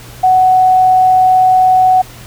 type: tone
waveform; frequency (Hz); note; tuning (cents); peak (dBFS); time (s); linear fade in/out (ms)
sine; 744; F#5; +9; -5; 0.23-2.02; 10
effects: added 120 Hz sine -35 dBFS peak until 2.26 s + pink hiss -35 dBFS RMS until 2.26 s